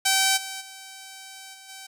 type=tone with level steps; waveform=5% pulse; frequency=771 Hz; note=G5; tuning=29 cents flat; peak=-7 / -21 / -29 / -33 / -28 dBFS; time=0.05-1.87 s; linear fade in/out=10 ms; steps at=0.36 / 0.6 / 1.53 / 1.68 s; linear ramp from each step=20 ms; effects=none